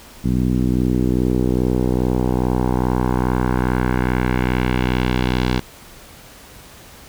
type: tone with low-pass filter sweep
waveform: 10% pulse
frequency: 62.4 Hz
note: B1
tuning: 19 cents sharp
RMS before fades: -18 dBFS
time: 0.24-5.6 s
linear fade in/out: 10 ms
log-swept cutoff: 220 to 4200 Hz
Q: 1.5
effects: pink hiss -42 dBFS RMS until 7.08 s